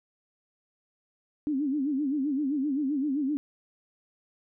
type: tone with vibrato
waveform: sine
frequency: 282.2 Hz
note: C#4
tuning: 31 cents sharp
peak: -25 dBFS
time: 1.47-3.37 s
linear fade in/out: 0 ms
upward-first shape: sine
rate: 7.7 Hz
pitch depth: 140 cents each way
effects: none